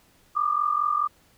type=tone pair together; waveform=sine; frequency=1174.7 / 1219.4 Hz; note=D6 / D#6; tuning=0 / -35 cents; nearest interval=minor second; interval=65 cents; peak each=-24 dBFS; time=0.35-1.08 s; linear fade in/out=20 ms; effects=pink hiss -60 dBFS RMS until 1.37 s